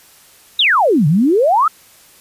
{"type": "exponential two-way sweep", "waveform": "sine", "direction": "down then up", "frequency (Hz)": [3942, 139, 1351], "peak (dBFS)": -9, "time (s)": [0.59, 1.68], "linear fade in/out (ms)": 5, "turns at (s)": 1.07, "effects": ["white hiss -46 dBFS RMS until 2.2 s", "resampled to 32000 Hz"]}